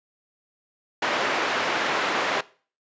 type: band-pass noise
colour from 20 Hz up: white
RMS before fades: -25 dBFS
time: 1.02-2.41 s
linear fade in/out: 5 ms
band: 310 to 1900 Hz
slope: 12 dB/octave
effects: noise-tail reverb RT60 0.4 s tail -20 dB re dry + resampled to 16000 Hz